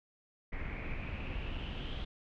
brown noise with low-pass filter sweep, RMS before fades -39 dBFS, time 0.52-2.05 s, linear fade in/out 10 ms, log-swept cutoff 2100 to 3300 Hz, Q 7, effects none

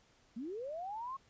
sine linear sweep, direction up, 210 to 1100 Hz, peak -39 dBFS, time 0.36-1.17 s, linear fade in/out 10 ms, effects pink hiss -68 dBFS RMS until 1.29 s + resampled to 16000 Hz

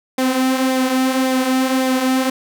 sawtooth tone with flanger, 260 Hz, C4, 11 cents flat, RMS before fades -17 dBFS, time 0.18-2.3 s, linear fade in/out 5 ms, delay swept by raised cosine 0.69 to 5.89 ms, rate 1.8 Hz, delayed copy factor -0.5, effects none

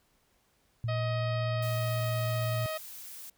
sine tone with vibrato, 115.6 Hz, A#2, 14 cents flat, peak -29 dBFS, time 0.84-2.66 s, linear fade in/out 0 ms, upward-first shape triangle, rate 16 Hz, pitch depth 17 cents each way
harmonic tone, 630 Hz, D#5, 21 cents sharp, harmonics 1 / 2 / 3 / 4 / 5 / 6 / 7 / 8, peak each -34 / -40 / -44 / -46 / -48 / -50 / -51 / -52 dBFS, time 0.88-2.78 s, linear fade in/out 10 ms
blue noise, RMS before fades -45 dBFS, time 1.62-3.3 s, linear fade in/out 5 ms
effects pink hiss -70 dBFS RMS until 3.37 s

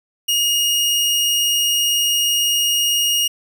sawtooth tone, 2863 Hz, F7, 42 cents sharp, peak -12 dBFS, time 0.28-3.28 s, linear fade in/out 10 ms, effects none

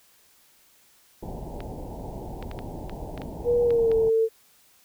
pink low-pass noise, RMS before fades -36 dBFS, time 1.22-4.1 s, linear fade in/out 10 ms, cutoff 930 Hz, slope 96 dB/octave
clicks, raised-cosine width 0.3 ms, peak -23 dBFS, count 9, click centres 1.605 / 2.426 / 2.514 / 2.59 / 2.896 / 3.177 / 3.218 / 3.706 / 3.916 s
sine tone with pitch glide, 480 to 447.9 Hz, B4 to A4, -49 to +31 cents, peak -18 dBFS, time 3.44-4.29 s, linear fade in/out 50 ms, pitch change -120 cents, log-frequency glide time 3.64-3.94 s
effects white hiss -59 dBFS RMS until 4.84 s

